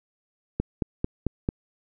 click train, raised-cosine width 3 ms, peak -11 dBFS, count 5, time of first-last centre 0.6-1.489 s, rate 4.5 Hz, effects none

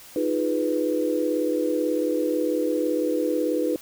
sine chord, F half-diminished seventh, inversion third, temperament equal, 311.1 / 349.2 / 415.3 / 493.9 Hz, Eb4 / F4 / Ab4 / Cb5, 0 / 0 / 0 / 0 cents, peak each -25 / -29 / -30 / -25 dBFS, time 0.16-3.76 s, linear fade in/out 2 ms, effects white hiss -46 dBFS RMS until 3.81 s

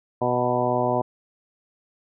harmonic tone with a mistuned harmonic, 123.47 Hz, B2, in tune, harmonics 1 / 2 / 3 / 4 / 5 / 6 / 7 / 8, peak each -30 / -29 / -28 / -29 / -25 / -27 / -30 / -29 dBFS, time 0.21-1.02 s, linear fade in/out 10 ms, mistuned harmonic 7, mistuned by +35 cents, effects none

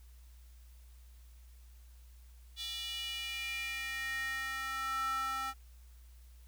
square tone with high-pass filter sweep, 265.7 Hz, C4, 27 cents sharp, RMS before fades -38 dBFS, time 2.56-5.54 s, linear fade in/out 50 ms, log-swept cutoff 3500 to 1100 Hz, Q 5.3, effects added 60 Hz sine -53 dBFS peak until 6.47 s + white hiss -68 dBFS RMS until 6.47 s

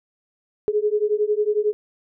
sine beating tone pair, 415.3 / 426.3 Hz, G#4 / G#4, 0 / +45 cents, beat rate 11 Hz, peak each -21 dBFS, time 0.68-1.73 s, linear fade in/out 0 ms, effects none

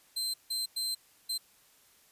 sawtooth tone bursts at uneven times, 4110 Hz, C8, 32 cents flat, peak -28 dBFS, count 4, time 0.16-0.34 / 0.5-0.66 / 0.76-0.95 / 1.29-1.38 s, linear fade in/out 10 ms, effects white hiss -63 dBFS RMS until 2.11 s + resampled to 32000 Hz

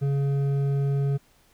sine tone with hard clipping, 139.5 Hz, C#3, 11 cents sharp, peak -23 dBFS, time 0.01-1.18 s, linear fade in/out 20 ms, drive 7 dB, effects pink hiss -61 dBFS RMS until 1.53 s

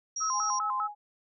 sine tone, 5670 Hz, F8, 25 cents sharp, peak -31 dBFS, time 0.16-0.59 s, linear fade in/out 5 ms
sine tone with vibrato, 1159 Hz, D6, 23 cents flat, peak -28 dBFS, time 0.2-0.88 s, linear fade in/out 20 ms, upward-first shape square, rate 5 Hz, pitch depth 190 cents each way
sine tone with tremolo, 830.6 Hz, G#5, in tune, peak -33 dBFS, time 0.32-0.95 s, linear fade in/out 50 ms, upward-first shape sine, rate 6.4 Hz, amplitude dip 40%
effects none

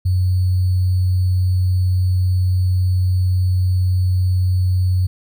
sine tone with sample-and-hold, 91.8 Hz, F#2, 13 cents flat, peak -13 dBFS, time 0.05-5.07 s, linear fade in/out 10 ms, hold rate 4410 Hz, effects none

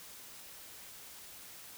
silence, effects white hiss -51 dBFS RMS until 1.77 s

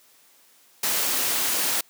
white noise, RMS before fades -24 dBFS, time 0.83-1.81 s, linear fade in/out 5 ms, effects white hiss -57 dBFS RMS until 1.89 s + high-pass 200 Hz 12 dB/octave

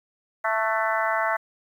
harmonic tone with a mistuned harmonic, 221.4 Hz, A3, 11 cents sharp, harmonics 3 / 4 / 5 / 6 / 7 / 8 / 9, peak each -27 / -28 / -29 / -30 / -30 / -31 / -32 dBFS, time 0.44-1.37 s, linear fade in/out 10 ms, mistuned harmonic 7, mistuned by -41 cents, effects 9-bit

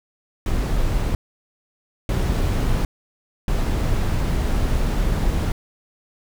brown noise bursts at uneven times, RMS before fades -20 dBFS, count 3, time 0.46-1.15 / 2.09-2.85 / 3.48-5.52 s, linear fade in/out 2 ms, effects none

